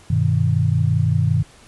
sine chord, G augmented, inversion none, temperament equal, 98 / 123.47 / 155.56 Hz, G2 / B2 / D#3, 0 / 0 / 0 cents, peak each -19 dBFS, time 0.1-1.43 s, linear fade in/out 5 ms, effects pink hiss -48 dBFS RMS until 1.67 s + resampled to 24000 Hz

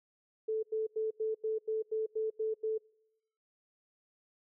sine tone bursts, 438.3 Hz, A4, 7 cents flat, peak -30 dBFS, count 10, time 0.48-2.781 s, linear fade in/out 10 ms, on 150 ms, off 89 ms, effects noise-tail reverb RT60 0.9 s tail -26 dB re dry

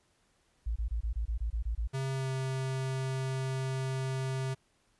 sine tone bursts, 55.8 Hz, A1, 25 cents sharp, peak -29 dBFS, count 10, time 0.66-1.876 s, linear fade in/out 10 ms, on 100 ms, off 24 ms
square tone with pitch glide, 133.7 to 132.16 Hz, C3 to C3, +38 to +18 cents, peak -32 dBFS, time 1.93-4.55 s, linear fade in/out 20 ms, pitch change -20 cents, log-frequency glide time 2.13-2.29 s
effects pink hiss -71 dBFS RMS until 4.99 s + resampled to 24000 Hz

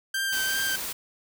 sawtooth tone with vibrato, 1568 Hz, G6, in tune, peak -22 dBFS, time 0.14-0.76 s, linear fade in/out 5 ms, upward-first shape sine, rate 2.7 Hz, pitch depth 19 cents each way
white noise, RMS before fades -33 dBFS, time 0.32-0.93 s, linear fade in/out 10 ms
effects none

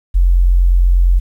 sine tone, 44.3 Hz, F1, 25 cents sharp, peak -7 dBFS, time 0.14-1.2 s, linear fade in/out 20 ms, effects 8-bit

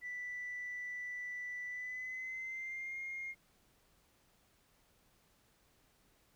sine tone with pitch glide, 1975.5 to 2130 Hz, B6 to C7, 0 to +30 cents, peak -39 dBFS, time 0.01-3.35 s, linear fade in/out 50 ms, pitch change +130 cents, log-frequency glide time 1.67-2.99 s, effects tanh soft clip ceiling -36 dBFS + pink hiss -71 dBFS RMS until 6.35 s

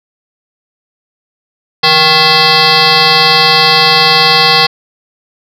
sine tone with frequency modulation, 2637 Hz, E7, in tune, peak -3 dBFS, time 1.83-4.67 s, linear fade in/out 10 ms, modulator 309 Hz, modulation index 7, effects tanh soft clip ceiling -1 dBFS

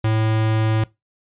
square tone, 110 Hz, A2, in tune, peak -17 dBFS, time 0.04-0.84 s, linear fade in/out 5 ms, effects noise-tail reverb RT60 0.2 s tail -21 dB re dry + resampled to 8000 Hz

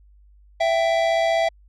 square tone pair together, 664.4 / 780 Hz, E5 / G5, +13 / -9 cents, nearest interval minor third, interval 278 cents, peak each -19 / -25 dBFS, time 0.6-1.49 s, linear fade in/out 10 ms, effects added 50 Hz sine -49 dBFS peak until 1.68 s + low-pass 4000 Hz 12 dB/octave

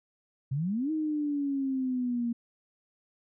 sine exponential two-way sweep, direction up then down, 127.1 to 316.5 to 233 Hz, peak -27 dBFS, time 0.51-2.33 s, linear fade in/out 10 ms, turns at 0.91 s, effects none

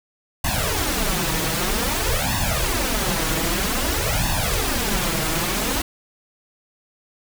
pink noise with flanger, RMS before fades -22 dBFS, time 0.44-5.82 s, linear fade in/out 5 ms, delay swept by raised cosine 1.1 to 6.3 ms, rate 0.52 Hz, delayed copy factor +0.9, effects none

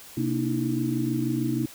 sine tone cluster, 129.9 / 234.1 / 297.6 / 324 Hz, C3 / A#3 / D4 / E4, -12 / +8 / +23 / -30 cents, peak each -29 dBFS, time 0.17-1.66 s, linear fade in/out 5 ms, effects white hiss -46 dBFS RMS until 1.74 s

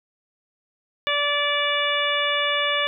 harmonic tone, 580 Hz, D5, 22 cents flat, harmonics 1 / 2 / 3 / 4 / 5 / 6, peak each -27 / -27 / -27 / -27 / -27 / -27 dBFS, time 1.07-2.87 s, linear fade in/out 0 ms, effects none

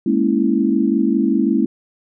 sine chord, A# half-diminished seventh, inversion third, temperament equal, 207.7 / 233.1 / 277.2 / 329.6 Hz, G#3 / A#3 / C#4 / E4, 0 / 0 / 0 / 0 cents, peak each -19 dBFS, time 0.06-1.66 s, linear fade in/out 5 ms, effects none

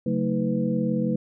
sine tone cluster, 139.4 / 186.1 / 224.6 / 316.8 / 497.9 Hz, C#3 / F#3 / A3 / D#4 / B4, +10 / +10 / +36 / +31 / +14 cents, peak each -30 / -27 / -25 / -31 / -30 dBFS, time 0.06-1.16 s, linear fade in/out 5 ms, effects none

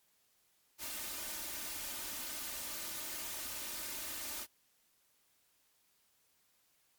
white noise with comb filter, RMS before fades -42 dBFS, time 0.78-4.47 s, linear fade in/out 50 ms, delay 3.3 ms, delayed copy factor +0.6, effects white hiss -73 dBFS RMS until 6.98 s + MP3 96 kbps

